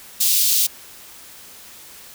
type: high-pass noise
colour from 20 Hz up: white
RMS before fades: -17 dBFS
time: 0.2-0.67 s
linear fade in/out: 10 ms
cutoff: 3200 Hz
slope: 24 dB/octave
effects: white hiss -42 dBFS RMS until 2.14 s